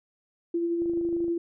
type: tone with tremolo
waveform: sine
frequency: 340 Hz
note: F4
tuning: 46 cents flat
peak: -23 dBFS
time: 0.54-1.38 s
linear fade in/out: 5 ms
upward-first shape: sine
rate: 12 Hz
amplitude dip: 30%
type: click train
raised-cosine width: 2 ms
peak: -31 dBFS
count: 13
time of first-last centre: 0.82-1.282 s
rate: 26 Hz
effects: none